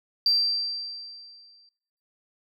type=tone with exponential decay; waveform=sine; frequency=4699 Hz; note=D8; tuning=in tune; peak=-16 dBFS; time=0.26-1.69 s; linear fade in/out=2 ms; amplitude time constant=310 ms; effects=noise-tail reverb RT60 0.9 s tail -25 dB re dry + tanh soft clip ceiling -13 dBFS